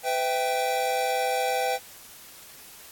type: chord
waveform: square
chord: E minor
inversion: second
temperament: equal with one note detuned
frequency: 504.3 / 659.3 / 784 Hz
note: B4 / E5 / G5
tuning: +36 / 0 / 0 cents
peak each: -29 / -32 / -27 dBFS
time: 0.03-1.79 s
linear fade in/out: 50 ms
effects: white hiss -47 dBFS RMS until 2.91 s + AAC 64 kbps